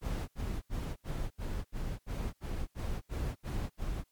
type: noise bursts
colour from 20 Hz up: brown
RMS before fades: -35 dBFS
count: 12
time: 0.01-4.042 s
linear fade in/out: 50 ms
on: 270 ms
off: 72 ms
effects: white hiss -75 dBFS RMS until 4.11 s + MP3 96 kbps